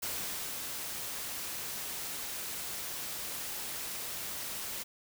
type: noise with ADSR envelope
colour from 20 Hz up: white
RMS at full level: -36 dBFS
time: 0.02-4.84 s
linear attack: 12 ms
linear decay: 490 ms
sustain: -3 dB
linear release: 20 ms
effects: none